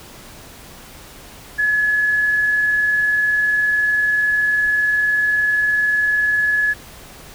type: tone with tremolo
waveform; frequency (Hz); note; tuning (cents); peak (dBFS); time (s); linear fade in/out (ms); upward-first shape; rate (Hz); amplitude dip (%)
sine; 1700; G#6; +40; -13; 1.58-6.74; 20; sine; 20; 25
effects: pink hiss -40 dBFS RMS until 7.34 s